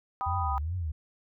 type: chord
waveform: sine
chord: G augmented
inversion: none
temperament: equal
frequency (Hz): 784 / 987.8 / 1244.5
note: G5 / B5 / D#6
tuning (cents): 0 / 0 / 0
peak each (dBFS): -33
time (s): 0.21-0.58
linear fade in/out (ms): 0
type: tone with vibrato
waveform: sine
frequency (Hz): 79.6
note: D#2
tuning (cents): +40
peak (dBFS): -29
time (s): 0.26-0.92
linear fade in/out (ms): 10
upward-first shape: triangle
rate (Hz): 2.5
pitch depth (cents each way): 280
effects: none